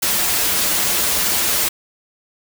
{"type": "noise with comb filter", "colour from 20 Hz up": "white", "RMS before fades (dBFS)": -18, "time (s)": [0.02, 1.69], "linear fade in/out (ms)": 10, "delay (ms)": 7.6, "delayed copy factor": -0.55, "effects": []}